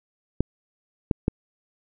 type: clicks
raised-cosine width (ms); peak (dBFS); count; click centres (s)
3; -7; 3; 0.406 / 1.112 / 1.281
effects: none